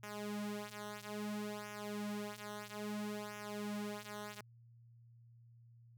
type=tone with flanger; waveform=sawtooth; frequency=208.3 Hz; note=G#3; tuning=5 cents sharp; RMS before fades=-44 dBFS; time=0.03-4.41 s; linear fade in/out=5 ms; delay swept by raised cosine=0.23 to 5.23 ms; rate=0.6 Hz; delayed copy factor=-0.85; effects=added 117 Hz sine -59 dBFS peak until 5.97 s